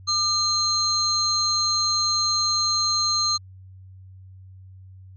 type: tone cluster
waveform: sine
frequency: 1209 / 4150 / 6440 Hz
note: D6 / C8 / G8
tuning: +50 / -15 / +46 cents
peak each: -27 / -21 / -27 dBFS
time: 0.07-3.38 s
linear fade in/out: 20 ms
effects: added 94 Hz sine -42 dBFS peak until 5.16 s